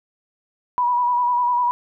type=tone with vibrato; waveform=sine; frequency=975 Hz; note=B5; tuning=23 cents flat; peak=-16 dBFS; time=0.78-1.71 s; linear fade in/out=0 ms; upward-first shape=square; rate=10 Hz; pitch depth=28 cents each way; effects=none

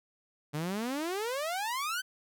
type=exponential sweep; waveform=sawtooth; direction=up; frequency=142.7 to 1567 Hz; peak=-28 dBFS; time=0.53-2.02 s; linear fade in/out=20 ms; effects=none

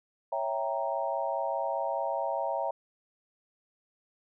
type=chord; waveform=sine; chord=C# diminished seventh; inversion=none; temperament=equal; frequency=554.4 / 659.3 / 784 / 932.3 Hz; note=C#5 / E5 / G5 / Bb5; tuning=0 / 0 / 0 / 0 cents; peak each=-34 / -33 / -35 / -34 dBFS; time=0.32-2.71 s; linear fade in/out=5 ms; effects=none

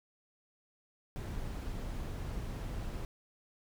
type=noise; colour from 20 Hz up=brown; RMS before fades=-39 dBFS; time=1.16-3.05 s; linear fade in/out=0 ms; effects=none

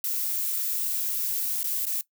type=noise with dropouts; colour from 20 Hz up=violet; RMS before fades=-28 dBFS; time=0.04-2.01 s; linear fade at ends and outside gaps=1 ms; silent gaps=1.631-1.642 / 1.854-1.867 s; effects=noise-tail reverb RT60 0.1 s tail -18 dB re dry

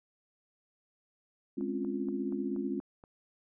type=chord; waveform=sine; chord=Db major seventh; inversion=second; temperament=equal; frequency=207.7 / 261.6 / 277.2 / 349.2 Hz; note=Ab3 / C4 / Db4 / F4; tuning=0 / 0 / 0 / 0 cents; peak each=-37 dBFS; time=1.57-2.8 s; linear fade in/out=10 ms
type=click train; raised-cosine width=1 ms; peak=-38 dBFS; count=7; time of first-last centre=1.61-3.039 s; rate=4.2 Hz
effects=none

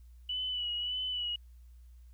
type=tone with vibrato; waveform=sine; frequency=2960 Hz; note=F#7; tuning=in tune; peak=-32 dBFS; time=0.29-1.36 s; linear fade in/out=5 ms; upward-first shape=sine; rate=1.7 Hz; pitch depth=37 cents each way; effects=added 60 Hz sine -51 dBFS peak until 2.13 s + white hiss -75 dBFS RMS until 2.13 s

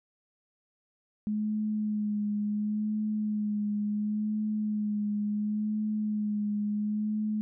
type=tone with vibrato; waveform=sine; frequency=210.7 Hz; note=G#3; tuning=25 cents sharp; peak=-27 dBFS; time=1.27-7.41 s; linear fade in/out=0 ms; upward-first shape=sine; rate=0.71 Hz; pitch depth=25 cents each way; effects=none

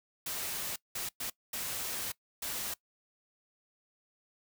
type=noise bursts at uneven times; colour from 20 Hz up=white; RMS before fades=-37 dBFS; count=5; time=0.26-0.76 / 0.95-1.09 / 1.2-1.3 / 1.53-2.12 / 2.42-2.74 s; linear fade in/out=5 ms; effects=noise-tail reverb RT60 0.1 s tail -21 dB re dry

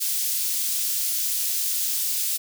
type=high-pass noise; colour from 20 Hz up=white; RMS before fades=-25 dBFS; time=0-2.38 s; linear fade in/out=20 ms; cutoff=4300 Hz; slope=12 dB/octave; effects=none

